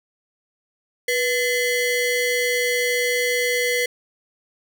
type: ring-modulated tone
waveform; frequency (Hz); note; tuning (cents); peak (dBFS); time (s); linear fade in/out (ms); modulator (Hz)
40% pulse; 1267; D#6; +31; -15; 1.08-3.86; 5; 778
effects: none